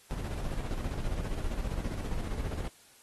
brown noise with tremolo, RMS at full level -32 dBFS, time 0.11-2.68 s, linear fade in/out 0 ms, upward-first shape square, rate 15 Hz, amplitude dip 45%, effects white hiss -59 dBFS RMS until 3.02 s + AAC 32 kbps

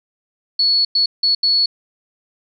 sine tone bursts at uneven times, 4399 Hz, C#8, 14 cents flat, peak -12 dBFS, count 4, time 0.59-0.85 / 0.95-1.06 / 1.23-1.35 / 1.43-1.66 s, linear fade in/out 5 ms, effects none

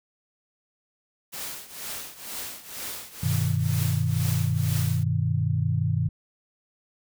white noise with tremolo, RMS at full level -33 dBFS, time 1.32-5.04 s, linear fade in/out 20 ms, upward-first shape triangle, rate 2.1 Hz, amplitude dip 85%
sine chord, G augmented, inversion none, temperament equal, 98 / 123.47 / 155.56 Hz, G2 / B2 / D#3, 0 / 0 / 0 cents, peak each -26 dBFS, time 3.23-6.09 s, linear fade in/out 5 ms
effects none

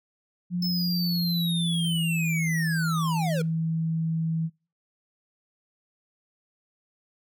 sine tone with pitch glide, 177.1 to 162.4 Hz, F3 to E3, +24 to -26 cents, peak -24 dBFS, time 0.5-4.5 s, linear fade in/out 50 ms, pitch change -150 cents, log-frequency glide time 0.71-2.33 s
square linear sweep, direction down, 5274 to 454.1 Hz, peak -29 dBFS, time 0.62-3.42 s, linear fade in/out 5 ms
effects noise-tail reverb RT60 0.4 s tail -25 dB re dry

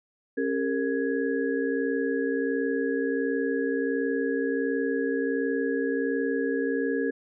sine tone cluster, 273.2 / 398.9 / 460.3 / 1667 Hz, C#4 / G4 / A#4 / G#6, -25 / +30 / -22 / +6 cents, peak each -28 / -31 / -28 / -35 dBFS, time 0.37-7.11 s, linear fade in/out 10 ms, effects none

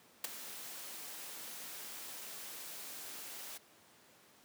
white noise with ADSR envelope, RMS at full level -33 dBFS, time 0.24-3.58 s, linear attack 5 ms, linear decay 12 ms, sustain -14 dB, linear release 11 ms, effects pink hiss -63 dBFS RMS until 4.44 s + high-pass 200 Hz 12 dB/octave

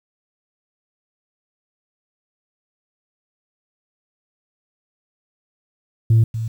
sine tone with echo, 112.8 Hz, A2, 44 cents sharp, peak -8 dBFS, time 6.1-6.24 s, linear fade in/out 5 ms, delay 240 ms, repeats 1, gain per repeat -13 dB, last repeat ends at 6.48 s, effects tanh soft clip ceiling -8 dBFS + 8-bit

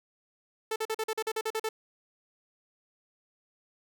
sawtooth tone bursts, 440 Hz, A4, in tune, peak -25 dBFS, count 11, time 0.71-1.69 s, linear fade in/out 5 ms, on 50 ms, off 43 ms, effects none

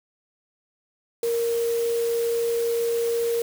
sine tone in noise, 466.2 Hz, A#4, in tune, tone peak -21 dBFS, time 1.23-3.42 s, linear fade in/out 2 ms, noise white, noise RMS -37 dBFS, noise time 1.23-3.42 s, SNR +13 dB, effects none

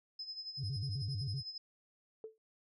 sine tone with tremolo, 5100 Hz, D#8, 42 cents sharp, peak -39 dBFS, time 0.19-1.58 s, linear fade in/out 5 ms, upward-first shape sine, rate 11 Hz, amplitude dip 70%
sine tone with vibrato, 116.54 Hz, A#2, in tune, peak -34 dBFS, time 0.57-1.43 s, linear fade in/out 50 ms, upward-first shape square, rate 7.8 Hz, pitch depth 270 cents each way
sine tone with exponential decay, 440 Hz, A4, in tune, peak -39 dBFS, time 2.24-2.38 s, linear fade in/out 1 ms, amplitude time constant 29 ms
effects tanh soft clip ceiling -32 dBFS

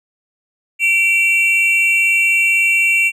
triangle tone pair together, 2326 / 2728 Hz, D7 / F7, -17 / -41 cents, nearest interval minor third, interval 276 cents, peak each -13 / -12 dBFS, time 0.79-3.12 s, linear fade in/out 50 ms, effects none

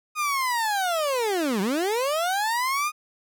30% pulse linear two-way sweep, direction down then up, 1244.5 to 182.2 to 1244.5 Hz, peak -20 dBFS, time 0.15-2.92 s, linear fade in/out 50 ms, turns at 1.61 s, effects none

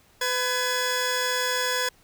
15% pulse tone pair together, 502 / 1690.7 Hz, B4 / G#6, +28 / +30 cents, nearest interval octave + major sixth, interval 2102 cents, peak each -20 dBFS, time 0.21-1.89 s, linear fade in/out 5 ms, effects pink hiss -59 dBFS RMS until 2.03 s

